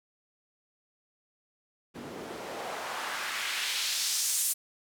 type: noise with band-pass filter sweep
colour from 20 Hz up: white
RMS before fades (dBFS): -33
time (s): 1.94-4.54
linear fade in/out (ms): 20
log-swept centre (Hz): 220 to 10000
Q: 1.2
effects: none